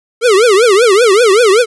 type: tone with vibrato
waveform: square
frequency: 432.4 Hz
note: A4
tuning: 30 cents flat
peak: -6 dBFS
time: 0.21-1.66 s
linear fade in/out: 50 ms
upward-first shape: triangle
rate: 5.2 Hz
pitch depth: 290 cents each way
effects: resampled to 24000 Hz + 8-bit